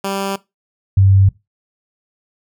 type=tone pair in turn; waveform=10% pulse / sine; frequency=196 / 97.07 Hz; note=G3 / G2; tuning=0 / -16 cents; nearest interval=octave; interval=1216 cents; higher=first; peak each=-11 / -7 dBFS; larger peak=second; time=0.04-0.36 / 0.97-1.29 s; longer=neither; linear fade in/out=5 ms; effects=noise-tail reverb RT60 0.2 s tail -19 dB re dry